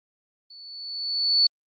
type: tone with level ramp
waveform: sine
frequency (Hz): 4457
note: C#8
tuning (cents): +9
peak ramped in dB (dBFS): -44 to -14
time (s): 0.5-1.47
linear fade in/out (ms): 5
effects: Opus 24 kbps